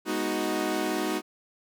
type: chord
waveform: sawtooth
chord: G# minor seventh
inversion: none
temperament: equal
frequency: 207.7 / 246.9 / 311.1 / 370 Hz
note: G#3 / B3 / D#4 / F#4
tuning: 0 / 0 / 0 / 0 cents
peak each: -31 / -31 / -26 / -27 dBFS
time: 0.05-1.22 s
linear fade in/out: 50 ms
effects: none